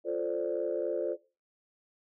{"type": "chord", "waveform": "sine", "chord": "D minor seventh", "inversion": "first", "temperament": "equal", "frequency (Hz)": [349.2, 440, 523.3, 587.3], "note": ["F4", "A4", "C5", "D5"], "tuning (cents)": [0, 0, 0, 0], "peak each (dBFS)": -34, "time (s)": [0.04, 1.17], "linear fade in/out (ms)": 50, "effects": ["noise-tail reverb RT60 0.3 s tail -18 dB re dry", "tanh soft clip ceiling -20 dBFS"]}